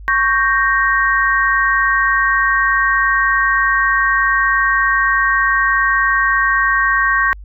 sine chord, G diminished, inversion second, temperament equal, 1108.7 / 1568 / 1864.7 Hz, Db6 / G6 / Bb6, 0 / 0 / 0 cents, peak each -16 dBFS, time 0.08-7.33 s, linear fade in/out 0 ms, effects added 50 Hz sine -31 dBFS peak until 7.44 s

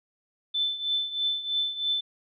sine tone with tremolo, 3524 Hz, A7, 2 cents sharp, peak -22 dBFS, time 0.54-2.01 s, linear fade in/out 10 ms, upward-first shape triangle, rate 3.1 Hz, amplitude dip 80%, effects none

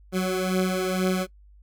20% pulse beating tone pair, 185 / 187.1 Hz, F#3 / F#3, 0 / +20 cents, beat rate 2.1 Hz, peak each -19 / -23 dBFS, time 0.12-1.27 s, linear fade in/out 50 ms, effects noise-tail reverb RT60 0.1 s tail -23 dB re dry + added 50 Hz sine -49 dBFS peak until 1.62 s

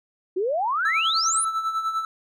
sine exponential sweep, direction up, 349.9 to 10548 Hz, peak -21 dBFS, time 0.36-1.45 s, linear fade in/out 10 ms
triangle tone with tremolo, 1318.5 Hz, E6, in tune, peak -19 dBFS, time 0.85-2.05 s, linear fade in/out 2 ms, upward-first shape sine, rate 10 Hz, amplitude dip 60%
effects none

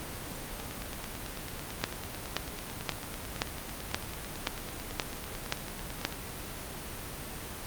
two click trains, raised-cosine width 0.2 ms, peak -22 / -9 dBFS, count 51 / 9, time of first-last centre 0.6-6.125 / 1.84-6.051 s, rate 9.05 / 1.9 Hz, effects pink hiss -40 dBFS RMS until 7.66 s + Opus 32 kbps

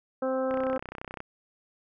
harmonic tone, 261.6 Hz, C4, in tune, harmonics 1 / 2 / 3 / 4 / 5 / 6, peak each -32 / -27 / -38 / -42 / -38 / -46 dBFS, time 0.22-0.78 s, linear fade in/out 5 ms
click train, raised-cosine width 0.5 ms, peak -22 dBFS, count 23, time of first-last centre 0.51-1.204 s, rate 31.7 Hz
effects none

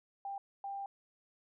sine tone bursts at uneven times, 793 Hz, G5, 20 cents sharp, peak -38 dBFS, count 2, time 0.25-0.38 / 0.64-0.86 s, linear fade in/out 2 ms, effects none

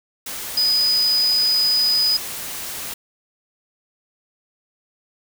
sine tone in noise, 4978 Hz, D#8, in tune, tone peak -15 dBFS, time 0.57-2.17 s, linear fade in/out 5 ms, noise white, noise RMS -30 dBFS, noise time 0.26-2.94 s, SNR +12 dB, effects none

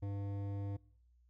sine tone with hard clipping, 100 Hz, G2, 35 cents sharp, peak -39 dBFS, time 0.02-0.77 s, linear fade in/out 10 ms, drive 13 dB, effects noise-tail reverb RT60 0.7 s tail -26 dB re dry + added 60 Hz sine -65 dBFS peak until 1.29 s

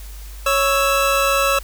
25% pulse tone pair together, 554.4 / 1318.5 Hz, C#5 / E6, 0 / 0 cents, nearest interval octave + minor third, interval 1500 cents, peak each -14 dBFS, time 0.46-1.59 s, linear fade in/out 5 ms, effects added 50 Hz sine -32 dBFS peak until 1.63 s + white hiss -43 dBFS RMS until 1.63 s

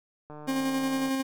click train, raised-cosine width 1 ms, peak -30 dBFS, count 119, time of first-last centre 0.3-1.087 s, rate 150 Hz
40% pulse tone with tremolo, 266.8 Hz, C4, 34 cents sharp, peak -24 dBFS, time 0.47-1.23 s, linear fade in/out 20 ms, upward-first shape square, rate 11 Hz, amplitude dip 25%
effects none

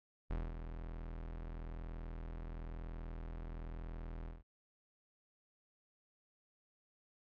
40% pulse tone with ADSR envelope, 41 Hz, E1, 9 cents flat, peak -34 dBFS, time 0.3-4.43 s, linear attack 8 ms, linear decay 210 ms, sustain -8 dB, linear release 160 ms, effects low-pass 2000 Hz 12 dB/octave + AAC 64 kbps

